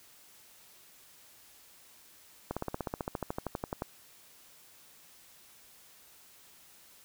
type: slowing click train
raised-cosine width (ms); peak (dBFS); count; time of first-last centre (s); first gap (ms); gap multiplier
1; -19; 19; 2.51-3.821; 56; 1.03
effects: white hiss -58 dBFS RMS until 7.04 s